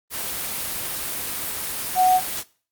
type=tone in noise; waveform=sine; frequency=740 Hz; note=F#5; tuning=in tune; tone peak=-13 dBFS; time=1.95-2.21 s; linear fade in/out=50 ms; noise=white; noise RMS=-28 dBFS; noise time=0.1-2.44 s; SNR=+12 dB; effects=noise-tail reverb RT60 0.4 s tail -20 dB re dry + Opus 32 kbps